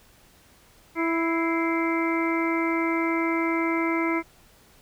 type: harmonic tone with a mistuned harmonic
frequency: 330 Hz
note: E4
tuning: 2 cents sharp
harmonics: 1 / 2 / 3 / 4 / 5 / 6 / 7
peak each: -24 / -34 / -31 / -33 / -41 / -30 / -36 dBFS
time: 0.95-4.23 s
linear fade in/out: 50 ms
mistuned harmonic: 6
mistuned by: +90 cents
effects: pink hiss -56 dBFS RMS until 4.81 s